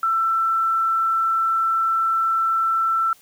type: tone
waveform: sine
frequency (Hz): 1336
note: E6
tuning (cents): +23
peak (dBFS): -17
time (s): 0.03-3.13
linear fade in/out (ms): 2
effects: white hiss -53 dBFS RMS until 3.21 s